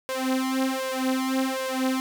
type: tone with flanger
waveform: sawtooth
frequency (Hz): 262.1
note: C4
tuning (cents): +3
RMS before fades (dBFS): -26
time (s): 0.09-2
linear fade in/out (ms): 0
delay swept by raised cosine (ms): 1.8 to 4.8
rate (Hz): 1.3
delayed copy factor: +1
effects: none